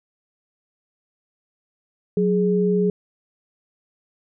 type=tone pair together; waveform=sine; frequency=183.4 / 417 Hz; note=F#3 / G#4; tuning=-15 / +7 cents; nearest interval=octave + major second; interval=1422 cents; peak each=-19 dBFS; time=2.17-2.9 s; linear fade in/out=2 ms; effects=none